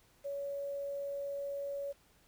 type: tone with quantisation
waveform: sine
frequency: 562 Hz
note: C#5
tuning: 24 cents sharp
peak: -36 dBFS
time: 0.24-1.93 s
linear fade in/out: 20 ms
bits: 10
effects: pink hiss -67 dBFS RMS until 2.27 s